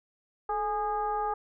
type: tone with frequency modulation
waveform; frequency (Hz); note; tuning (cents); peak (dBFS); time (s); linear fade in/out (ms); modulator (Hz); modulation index
sine; 830.6; G#5; 0; -27; 0.49-1.34; 5; 399; 0.91
effects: none